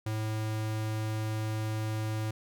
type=tone; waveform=square; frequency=108.9 Hz; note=A2; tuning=17 cents flat; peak=-31 dBFS; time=0.06-2.31 s; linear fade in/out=5 ms; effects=none